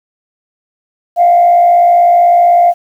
sine tone with frequency modulation, 698.5 Hz, F5, in tune, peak -3 dBFS, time 1.16-2.74 s, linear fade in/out 50 ms, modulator 55.9 Hz, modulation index 0.43, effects tanh soft clip ceiling 0 dBFS + 7-bit

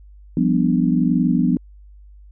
sine chord, G dominant seventh, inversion third, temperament equal, 174.61 / 196 / 246.9 / 293.7 Hz, F3 / G3 / B3 / D4, 0 / 0 / 0 / 0 cents, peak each -19 / -22 / -18 / -22 dBFS, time 0.37-1.57 s, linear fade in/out 2 ms, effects added 50 Hz sine -41 dBFS peak until 2.31 s

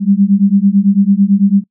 sine beating tone pair, 194.2 / 203.2 Hz, G3 / G#3, -16 / -38 cents, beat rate 9 Hz, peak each -10 dBFS, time 0-1.64 s, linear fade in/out 50 ms, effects noise-tail reverb RT60 0.1 s tail -25 dB re dry

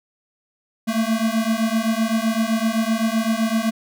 square beating tone pair, 220 / 227.8 Hz, A3 / A#3, 0 / -40 cents, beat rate 7.8 Hz, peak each -22 / -22 dBFS, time 0.87-3.71 s, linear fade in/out 20 ms, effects none

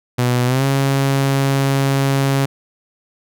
sawtooth tone with pitch glide, 123.47 to 137 Hz, B2 to C#3, 0 to -20 cents, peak -10 dBFS, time 0.18-2.46 s, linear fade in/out 10 ms, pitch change +180 cents, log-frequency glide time 0.45-0.64 s, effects none

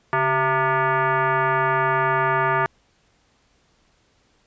sine tone with frequency modulation, 140 Hz, C#3, 18 cents sharp, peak -17 dBFS, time 0.13-2.66 s, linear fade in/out 0 ms, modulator 527 Hz, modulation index 3, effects pink hiss -62 dBFS RMS until 4.46 s + resampled to 16000 Hz

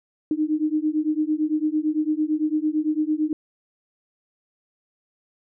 sine beating tone pair, 303.1 / 312 Hz, D#4 / D#4, -45 / +5 cents, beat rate 8.9 Hz, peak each -23 dBFS, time 0.31-3.33 s, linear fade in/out 2 ms, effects none

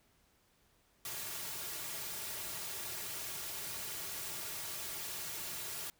white noise with comb filter, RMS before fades -42 dBFS, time 1.05-5.9 s, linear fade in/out 2 ms, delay 3.9 ms, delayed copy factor -0.6, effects pink hiss -71 dBFS RMS until 5.99 s

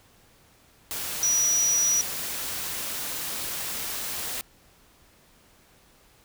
sine tone in noise, 5830 Hz, F#8, 26 cents flat, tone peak -20 dBFS, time 1.23-2.01 s, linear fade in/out 0 ms, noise white, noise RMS -32 dBFS, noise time 0.91-4.41 s, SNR +9 dB, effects pink hiss -58 dBFS RMS until 6.24 s

